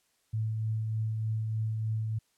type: tone with tremolo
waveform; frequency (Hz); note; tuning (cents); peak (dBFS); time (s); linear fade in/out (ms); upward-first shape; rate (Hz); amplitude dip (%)
sine; 110; A2; 0; -27; 0.33-2.19; 10; triangle; 3.3; 30
effects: white hiss -72 dBFS RMS until 2.37 s + low-pass 11000 Hz 12 dB/octave